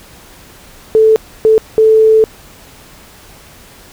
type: tone bursts at uneven times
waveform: sine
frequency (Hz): 439.2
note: A4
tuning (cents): -3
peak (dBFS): -4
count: 3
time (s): 0.95-1.16 / 1.45-1.58 / 1.78-2.24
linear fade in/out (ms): 0
effects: pink hiss -39 dBFS RMS until 3.92 s